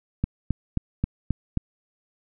click train, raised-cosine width 5 ms, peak -10 dBFS, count 6, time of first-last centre 0.24-1.573 s, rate 3.75 Hz, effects none

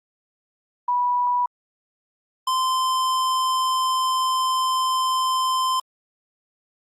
sine / square tone pair in turn, 980 / 1036.1 Hz, B5 / C6, -14 / -17 cents, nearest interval minor second, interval 97 cents, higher second, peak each -18 / -20 dBFS, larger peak first, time 0.88-1.46 / 2.47-5.8 s, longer second, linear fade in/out 5 ms, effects low-pass 11000 Hz 12 dB/octave + Opus 24 kbps

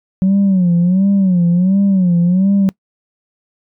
sine tone with vibrato, 185 Hz, F#3, in tune, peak -7 dBFS, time 0.22-2.69 s, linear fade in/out 0 ms, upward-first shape sine, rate 1.4 Hz, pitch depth 130 cents each way, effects noise-tail reverb RT60 0.1 s tail -25 dB re dry + tanh soft clip ceiling -7 dBFS

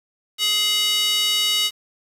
square tone with high-pass filter, 420 Hz, G#4, 19 cents sharp, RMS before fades -20 dBFS, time 0.38-1.71 s, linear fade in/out 50 ms, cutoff 3200 Hz, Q 3.6, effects resampled to 32000 Hz + 7-bit

